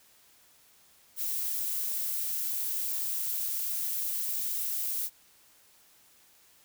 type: noise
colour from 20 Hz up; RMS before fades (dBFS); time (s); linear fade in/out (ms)
violet; -32; 1.16-5.1; 50
effects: white hiss -61 dBFS RMS until 6.64 s